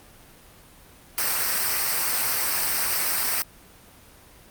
white noise with comb filter, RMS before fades -24 dBFS, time 1.18-3.42 s, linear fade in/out 0 ms, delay 0.29 ms, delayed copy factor -0.55, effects pink hiss -50 dBFS RMS until 4.5 s + Opus 32 kbps

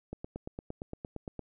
click train, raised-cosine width 2 ms, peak -25 dBFS, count 12, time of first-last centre 0.13-1.393 s, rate 8.71 Hz, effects none

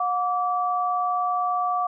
sine tone pair together, 722 / 1157.1 Hz, F#5 / D6, -43 / -26 cents, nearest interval minor sixth, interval 817 cents, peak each -24 dBFS, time 0-1.87 s, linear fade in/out 5 ms, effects none

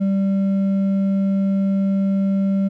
sine tone with hard clipping, 195.3 Hz, G3, 6 cents flat, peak -17 dBFS, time 0-2.69 s, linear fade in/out 20 ms, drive 4 dB, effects none

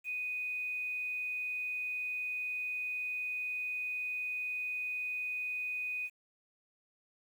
sine tone with quantisation, 2489 Hz, D#7, in tune, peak -34 dBFS, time 0.04-6.1 s, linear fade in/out 50 ms, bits 10, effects none

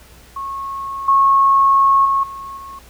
sine tone with level steps, 1094 Hz, C#6, 23 cents flat, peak -23 / -9 / -13 / -28 / -31 dBFS, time 0.36-2.79 s, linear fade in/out 5 ms, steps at 1.08 / 2.05 / 2.23 / 2.57 s, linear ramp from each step 5 ms, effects added 60 Hz sine -46 dBFS peak until 2.89 s + pink hiss -46 dBFS RMS until 2.89 s

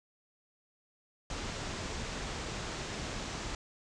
pink low-pass noise, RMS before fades -39 dBFS, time 1.3-3.55 s, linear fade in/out 2 ms, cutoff 7700 Hz, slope 48 dB/octave, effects none

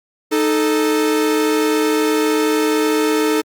45% pulse tone pair together, 309.5 / 437.7 Hz, D#4 / A4, -9 / -9 cents, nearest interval tritone, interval 600 cents, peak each -17 dBFS, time 0.31-3.42 s, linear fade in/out 20 ms, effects Opus 48 kbps

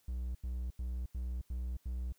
triangle tone bursts, 61.74 Hz, B1, in tune, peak -33 dBFS, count 6, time 0.08-2.125 s, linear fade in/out 5 ms, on 270 ms, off 85 ms, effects white hiss -72 dBFS RMS until 2.18 s

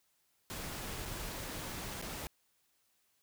pink noise with dropouts, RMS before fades -42 dBFS, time 0.5-2.27 s, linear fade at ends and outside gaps 0 ms, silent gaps 1.053-1.057 / 2.015-2.024 s, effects white hiss -75 dBFS RMS until 3.22 s

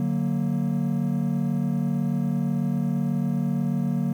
triangle chord, D augmented, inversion none, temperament equal, 146.83 / 185 / 233.1 Hz, D3 / F#3 / A#3, 0 / 0 / 0 cents, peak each -24 dBFS, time 0-4.13 s, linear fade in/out 2 ms, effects tanh soft clip ceiling -12 dBFS + 9-bit

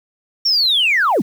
sine linear sweep, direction down, 5588 to 136.5 Hz, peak -11 dBFS, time 0.45-1.22 s, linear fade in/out 10 ms, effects tanh soft clip ceiling -8 dBFS + 7-bit

